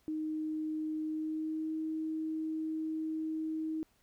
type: tone with pitch glide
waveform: sine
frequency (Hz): 311.1 to 316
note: D#4 to D#4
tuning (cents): 0 to +27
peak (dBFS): -33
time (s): 0.08-3.83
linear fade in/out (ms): 0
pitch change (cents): +27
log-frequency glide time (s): 1.03-1.75
effects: pink hiss -71 dBFS RMS until 4.02 s